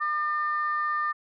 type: tone pair together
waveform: sine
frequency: 1204 / 1804 Hz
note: D6 / A6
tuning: +43 / +43 cents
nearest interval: perfect fifth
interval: 700 cents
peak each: -25 / -30 dBFS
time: 0-1.13 s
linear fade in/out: 20 ms
effects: tanh soft clip ceiling -17 dBFS